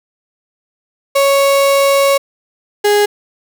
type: tone pair in turn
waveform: 35% pulse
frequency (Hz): 554.4 / 413.3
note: C#5 / G#4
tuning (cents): 0 / -8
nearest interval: perfect fourth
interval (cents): 508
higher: first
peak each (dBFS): -7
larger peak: neither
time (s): 1.15-2.18 / 2.84-3.06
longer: first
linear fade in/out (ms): 10
effects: none